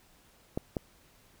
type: clicks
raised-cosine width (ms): 2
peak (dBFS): -17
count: 2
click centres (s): 0.575 / 0.768
effects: pink hiss -62 dBFS RMS until 1.4 s